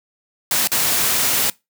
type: noise with dropouts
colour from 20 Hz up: white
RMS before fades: -18 dBFS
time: 0.51-1.5 s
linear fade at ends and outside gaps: 2 ms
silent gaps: 0.674-0.717 s
effects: noise-tail reverb RT60 0.2 s tail -22 dB re dry + high-pass 100 Hz 12 dB/octave